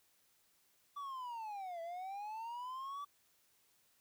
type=linear two-way sweep; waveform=triangle; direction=down then up; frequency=1161 to 659.3 to 1161 Hz; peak=-40 dBFS; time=0.96-3.05 s; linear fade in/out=10 ms; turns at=1.81 s; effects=white hiss -73 dBFS RMS until 4 s